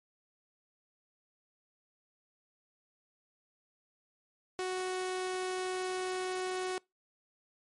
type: tone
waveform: sawtooth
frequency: 370 Hz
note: F#4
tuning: in tune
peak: -29 dBFS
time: 4.59-6.78 s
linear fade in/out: 0 ms
effects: noise-tail reverb RT60 0.2 s tail -25 dB re dry + MP3 48 kbps